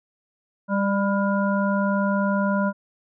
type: harmonic tone with a mistuned harmonic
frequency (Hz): 198.7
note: G3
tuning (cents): +24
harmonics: 1 / 3 / 5 / 7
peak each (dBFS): -21 / -26 / -28 / -29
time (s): 0.68-2.73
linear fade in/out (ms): 50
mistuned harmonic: 7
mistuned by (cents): +34
effects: none